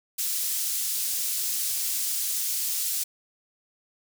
pink high-pass noise, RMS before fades -28 dBFS, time 0.18-3.04 s, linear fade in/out 10 ms, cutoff 6600 Hz, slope 12 dB/octave, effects none

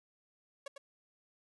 sawtooth tone with echo, 557 Hz, C#5, 8 cents sharp, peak -37 dBFS, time 0.66-0.68 s, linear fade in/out 5 ms, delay 100 ms, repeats 1, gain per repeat -6 dB, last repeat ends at 0.78 s, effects resampled to 24000 Hz + 12-bit

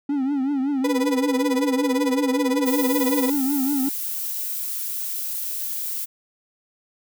triangle tone with vibrato, 274.8 Hz, C#4, 15 cents flat, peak -18 dBFS, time 0.09-3.89 s, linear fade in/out 5 ms, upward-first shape triangle, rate 5.3 Hz, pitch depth 130 cents each way
35% pulse tone with tremolo, 493.9 Hz, B4, in tune, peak -18 dBFS, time 0.84-3.3 s, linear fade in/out 5 ms, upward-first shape sine, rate 18 Hz, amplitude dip 90%
violet noise, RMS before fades -28 dBFS, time 2.65-6.06 s, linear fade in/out 20 ms
effects none

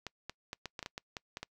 clicks, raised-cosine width 0.2 ms, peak -22 dBFS, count 11, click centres 0.067 / 0.296 / 0.531 / 0.657 / 0.792 / 0.828 / 0.861 / 0.979 / 1.168 / 1.371 / 1.43 s, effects noise-tail reverb RT60 0.1 s tail -26 dB re dry

